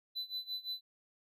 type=tone with tremolo; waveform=triangle; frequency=4002 Hz; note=B7; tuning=22 cents sharp; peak=-34 dBFS; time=0.15-0.81 s; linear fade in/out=20 ms; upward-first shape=sine; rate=5.8 Hz; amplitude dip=90%; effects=none